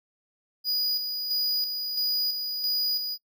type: tone with tremolo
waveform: square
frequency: 4919 Hz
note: D#8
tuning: 21 cents flat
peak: -24 dBFS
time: 0.64-3.18 s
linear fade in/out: 50 ms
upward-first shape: square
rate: 1.5 Hz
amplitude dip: 45%
effects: noise-tail reverb RT60 0.1 s tail -22 dB re dry